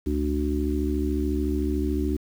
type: harmonic tone with a mistuned harmonic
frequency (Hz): 73.8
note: D2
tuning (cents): +9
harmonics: 1 / 3 / 4 / 5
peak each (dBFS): -26 / -31 / -27 / -30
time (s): 0.06-2.17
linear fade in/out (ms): 10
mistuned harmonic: 1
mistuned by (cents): -98
effects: 8-bit